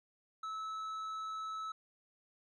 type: tone with tanh clipping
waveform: sine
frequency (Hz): 1302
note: E6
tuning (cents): -22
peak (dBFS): -40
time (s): 0.43-1.72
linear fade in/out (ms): 5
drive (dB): 7
effects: none